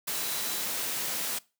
sine tone in noise, 3951 Hz, B7, in tune, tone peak -42 dBFS, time 0.14-0.62 s, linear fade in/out 10 ms, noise white, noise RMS -32 dBFS, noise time 0.07-1.39 s, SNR -13 dB, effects noise-tail reverb RT60 0.3 s tail -22 dB re dry + high-pass 150 Hz 12 dB/octave

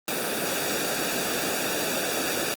pink noise with comb filter, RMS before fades -27 dBFS, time 0.08-2.54 s, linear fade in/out 0 ms, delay 0.96 ms, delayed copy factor -0.6, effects high-pass 200 Hz 12 dB/octave + Opus 32 kbps

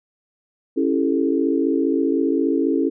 sine chord, A dominant seventh, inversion first, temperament just, 275 / 330 / 396 / 440 Hz, C#4 / E4 / G4 / A4, -14 / +2 / +18 / 0 cents, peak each -20 / -21 / -26 / -24 dBFS, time 0.76-2.9 s, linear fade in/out 20 ms, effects none

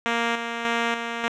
5% pulse tone with tremolo, 233.1 Hz, A#3, in tune, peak -10 dBFS, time 0.06-1.28 s, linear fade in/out 0 ms, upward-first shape square, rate 1.7 Hz, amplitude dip 50%, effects low-pass 4000 Hz 12 dB/octave

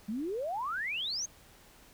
sine exponential sweep, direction up, 199 to 6580 Hz, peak -32 dBFS, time 0.08-1.26 s, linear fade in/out 10 ms, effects pink hiss -58 dBFS RMS until 1.93 s

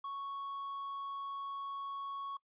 triangle tone with hard clipping, 1108.7 Hz, C#6, in tune, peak -40 dBFS, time 0.04-2.37 s, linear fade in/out 5 ms, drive 6 dB, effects noise-tail reverb RT60 0.1 s tail -23 dB re dry + resampled to 8000 Hz

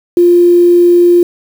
sine tone with quantisation, 349.6 Hz, F4, 2 cents sharp, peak -3 dBFS, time 0.17-1.23 s, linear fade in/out 2 ms, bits 5, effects none

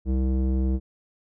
square tone with low-pass filter, 65.1 Hz, C2, 8 cents flat, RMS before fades -23 dBFS, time 0.05-0.8 s, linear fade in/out 50 ms, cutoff 330 Hz, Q 1.5, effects none

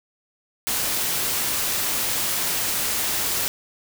white noise, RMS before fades -24 dBFS, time 0.67-3.48 s, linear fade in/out 0 ms, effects none

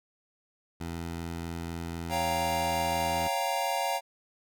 15% pulse tone, 84 Hz, E2, 33 cents sharp, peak -28 dBFS, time 0.8-3.28 s, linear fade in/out 10 ms
square chord, G half-diminished seventh, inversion second, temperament equal, 554.4 / 698.5 / 784 / 932.3 Hz, Db5 / F5 / G5 / Bb5, 0 / 0 / 0 / 0 cents, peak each -36 / -33 / -34 / -33 dBFS, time 2.09-4.01 s, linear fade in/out 50 ms
effects none

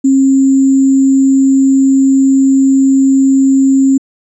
sine tone with sample-and-hold, 269 Hz, C4, 48 cents sharp, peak -5 dBFS, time 0.04-3.98 s, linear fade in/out 10 ms, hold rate 7350 Hz, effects resampled to 22050 Hz

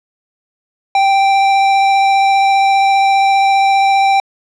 square tone with vibrato, 784 Hz, G5, in tune, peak -9 dBFS, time 0.95-4.2 s, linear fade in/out 2 ms, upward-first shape triangle, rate 15 Hz, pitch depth 11 cents each way, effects low-pass 4000 Hz 12 dB/octave

